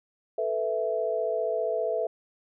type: chord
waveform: sine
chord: A suspended second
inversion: none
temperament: just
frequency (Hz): 440 / 495 / 660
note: A4 / B4 / E5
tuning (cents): 0 / +4 / +2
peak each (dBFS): -30 / -31 / -28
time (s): 0.38-2.07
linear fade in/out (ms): 5
effects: none